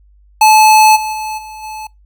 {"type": "tone with level steps", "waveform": "square", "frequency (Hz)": 865, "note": "A5", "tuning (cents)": -30, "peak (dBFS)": [-5, -18, -20, -29, -25], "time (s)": [0.41, 1.87], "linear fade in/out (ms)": 5, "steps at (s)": [0.95, 1.12, 1.37, 1.62], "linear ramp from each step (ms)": 20, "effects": ["noise-tail reverb RT60 0.2 s tail -25 dB re dry", "added 50 Hz sine -44 dBFS peak until 2.05 s"]}